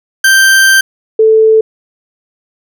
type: tone pair in turn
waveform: 40% pulse / sine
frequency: 1568 / 440 Hz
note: G6 / A4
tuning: 0 / 0 cents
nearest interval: octave + minor seventh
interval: 2200 cents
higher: first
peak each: -3 dBFS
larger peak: neither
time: 0.24-0.81 / 1.19-1.61 s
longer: first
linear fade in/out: 5 ms
effects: none